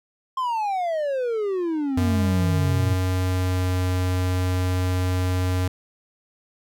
triangle exponential sweep, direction down, 1065 to 110 Hz, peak -20 dBFS, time 0.37-2.94 s, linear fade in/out 5 ms
square tone with pitch glide, 92.5 to 91.54 Hz, F#2 to F#2, 0 to -18 cents, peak -21 dBFS, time 1.97-5.68 s, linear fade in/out 5 ms, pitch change -18 cents, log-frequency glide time 2.93-3.79 s
effects none

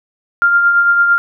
sine tone with tremolo, 1396.9 Hz, F6, in tune, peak -6 dBFS, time 0.42-1.18 s, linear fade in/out 0 ms, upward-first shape triangle, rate 8.9 Hz, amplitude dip 45%, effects none

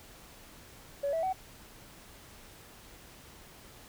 sine tone with pitch steps, 565 / 652.8 / 754.2 Hz, C#5 / E5 / F#5, +33 / -17 / +33 cents, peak -27 dBFS, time 1.03-1.33 s, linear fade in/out 10 ms, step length 100 ms, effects tanh soft clip ceiling -25 dBFS + pink hiss -53 dBFS RMS until 3.88 s

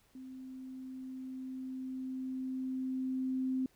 sine tone with level ramp, 260 Hz, C4, 11 cents flat, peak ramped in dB -45 to -30 dBFS, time 0.15-3.66 s, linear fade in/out 2 ms, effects pink hiss -69 dBFS RMS until 3.75 s

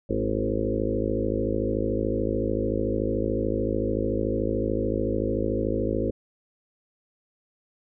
harmonic tone with a mistuned harmonic, 53.6 Hz, A1, 45 cents flat, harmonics 1 / 2 / 4 / 5 / 6 / 7 / 8 / 9 / 10, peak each -32 / -32 / -32 / -32 / -32 / -32 / -32 / -32 / -32 dBFS, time 0.09-6.11 s, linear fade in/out 10 ms, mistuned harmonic 6, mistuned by +22 cents, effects none

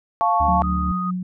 sine chord, F augmented, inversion none, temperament equal with one note detuned, 698.5 / 877 / 1108.7 Hz, F5 / A5 / C#6, 0 / -6 / 0 cents, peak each -20 dBFS, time 0.21-0.62 s, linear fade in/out 0 ms
harmonic tone, 73.42 Hz, D2, in tune, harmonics 1 / 2 / 3 / 4, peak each -23 / -38 / -37 / -36 dBFS, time 0.4-0.92 s, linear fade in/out 5 ms
sine tone with tremolo, 182.3 Hz, F#3, 25 cents flat, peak -21 dBFS, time 0.48-1.23 s, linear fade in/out 5 ms, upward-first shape sine, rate 5.1 Hz, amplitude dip 35%
sine tone, 1244.5 Hz, D#6, in tune, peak -24 dBFS, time 0.63-1.11 s, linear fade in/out 10 ms
effects none

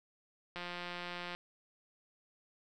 click train, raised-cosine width 0.3 ms, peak -26 dBFS, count 140, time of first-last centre 0.56-1.35 s, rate 176 Hz, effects none

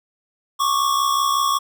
square tone pair together, 1100 / 1165.4 Hz, C#6 / D6, -14 / -14 cents, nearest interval minor second, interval 100 cents, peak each -19 / -23 dBFS, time 0.59-1.59 s, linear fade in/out 20 ms, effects none

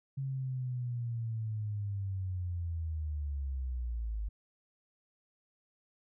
sine linear sweep, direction down, 136.7 to 51 Hz, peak -33 dBFS, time 0.17-4.29 s, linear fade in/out 10 ms, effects none

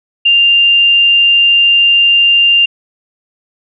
sine tone, 2793 Hz, F7, 1 cent flat, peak -5 dBFS, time 0.25-2.66 s, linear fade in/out 10 ms, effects none

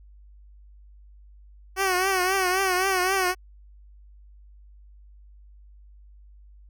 10% pulse tone with vibrato, 374.9 Hz, F#4, 23 cents sharp, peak -13 dBFS, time 1.76-3.35 s, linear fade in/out 50 ms, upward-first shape triangle, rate 3.8 Hz, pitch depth 88 cents each way, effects added 50 Hz sine -47 dBFS peak until 6.69 s

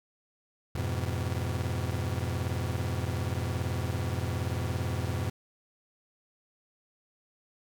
40% pulse chord, F diminished, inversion none, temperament just, 87.31 / 104.77 / 125.72 Hz, F2 / Ab2 / Cb3, 0 / +16 / +31 cents, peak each -32 / -34 / -33 dBFS, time 0.75-5.3 s, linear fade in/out 5 ms, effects none

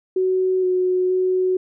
sine tone with pitch steps, 373 / 366.9 / 370.3 Hz, F#4 / F#4 / F#4, +14 / -15 / +1 cents, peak -16 dBFS, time 0.16-1.57 s, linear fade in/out 5 ms, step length 470 ms, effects none

